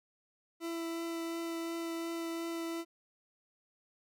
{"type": "tone with vibrato", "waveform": "40% pulse", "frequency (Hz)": 333, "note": "E4", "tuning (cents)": 18, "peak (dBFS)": -35, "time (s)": [0.6, 2.85], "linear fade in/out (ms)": 50, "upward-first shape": "triangle", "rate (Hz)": 2.8, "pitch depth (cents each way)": 10, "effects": []}